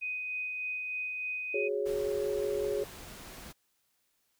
sine tone with tremolo, 2500 Hz, D#7, 8 cents sharp, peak -32 dBFS, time 0.01-1.69 s, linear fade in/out 20 ms, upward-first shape sine, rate 3.3 Hz, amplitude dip 25%
sine chord, F# suspended second, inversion none, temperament equal, 370 / 415.3 / 554.4 Hz, F#4 / G#4 / C#5, 0 / 0 / 0 cents, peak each -36 / -31 / -35 dBFS, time 1.54-2.84 s, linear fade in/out 5 ms
pink noise, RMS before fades -47 dBFS, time 1.85-3.53 s, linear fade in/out 20 ms
effects white hiss -75 dBFS RMS until 4.39 s

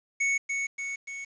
square tone with echo, 2217 Hz, C#7, in tune, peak -24 dBFS, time 0.2-0.38 s, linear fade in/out 10 ms, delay 290 ms, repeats 3, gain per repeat -4 dB, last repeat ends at 1.25 s, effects resampled to 16000 Hz + 9-bit

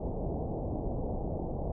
pink low-pass noise, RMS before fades -34 dBFS, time 0-1.72 s, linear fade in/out 5 ms, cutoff 790 Hz, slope 48 dB/octave, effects none

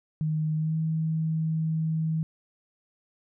sine tone with pitch glide, 155.56 to 159.56 Hz, D#3 to D#3, 0 to +44 cents, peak -24 dBFS, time 0.21-2.23 s, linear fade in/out 0 ms, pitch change +44 cents, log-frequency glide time 0.56-0.76 s, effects none

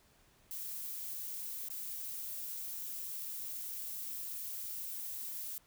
violet noise with dropouts, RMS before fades -42 dBFS, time 0.51-5.58 s, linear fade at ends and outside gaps 1 ms, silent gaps 1.687-1.702 s, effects pink hiss -67 dBFS RMS until 5.66 s

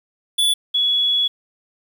square / sine tone pair in turn, 3447 / 3380 Hz, A7 / G#7, -36 / +30 cents, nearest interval unison, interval 34 cents, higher first, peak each -15 dBFS, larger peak neither, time 0.38-0.54 / 0.74-1.28 s, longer second, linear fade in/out 10 ms, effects 8-bit

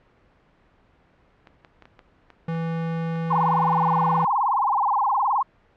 clicks, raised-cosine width 0.2 ms, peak -25 dBFS, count 12, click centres 1.472 / 1.648 / 1.823 / 1.855 / 1.992 / 2.303 / 2.549 / 3.157 / 3.43 / 3.488 / 3.626 / 3.73 s
square tone, 164.81 Hz, E3, in tune, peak -25 dBFS, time 2.48-4.25 s, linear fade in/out 5 ms
sine tone with vibrato, 932.3 Hz, A#5, in tune, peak -18 dBFS, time 3.3-5.43 s, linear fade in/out 10 ms, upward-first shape sine, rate 19 Hz, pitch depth 280 cents each way
effects pink hiss -59 dBFS RMS until 5.76 s + low-pass 2000 Hz 12 dB/octave

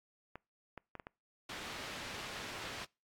clicks, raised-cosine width 0.5 ms, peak -30 dBFS, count 5, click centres 0.356 / 0.777 / 0.953 / 0.998 / 1.069 s
white low-pass noise, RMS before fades -45 dBFS, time 1.49-2.85 s, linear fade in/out 5 ms, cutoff 3300 Hz, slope 12 dB/octave
effects noise-tail reverb RT60 0.3 s tail -26 dB re dry + AAC 64 kbps

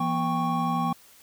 triangle tone cluster, 168.5 / 240.1 / 792 / 1106 Hz, E3 / B3 / G5 / C#6, +38 / -49 / +18 / -4 cents, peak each -27 dBFS, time 0-0.93 s, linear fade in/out 5 ms, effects white hiss -54 dBFS RMS until 1.22 s

